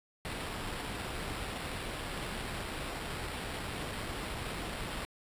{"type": "noise with sample-and-hold", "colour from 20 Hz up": "pink", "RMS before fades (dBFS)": -39, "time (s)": [0.25, 5.05], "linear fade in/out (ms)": 0, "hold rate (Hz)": 6300, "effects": ["resampled to 32000 Hz"]}